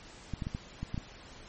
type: clicks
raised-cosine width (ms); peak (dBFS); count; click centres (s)
5; -22; 7; 0.337 / 0.422 / 0.469 / 0.549 / 0.83 / 0.944 / 0.978
effects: pink hiss -51 dBFS RMS until 1.48 s + MP3 32 kbps